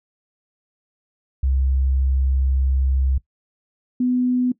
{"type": "tone pair in turn", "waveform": "sine", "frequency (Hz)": [66.3, 249.7], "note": ["C2", "B3"], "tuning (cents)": [23, 19], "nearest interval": "octave + major seventh", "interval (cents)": 2296, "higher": "second", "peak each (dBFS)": -16, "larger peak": "neither", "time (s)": [[1.43, 3.18], [4, 4.52]], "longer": "first", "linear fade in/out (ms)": 5, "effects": ["noise-tail reverb RT60 0.1 s tail -19 dB re dry"]}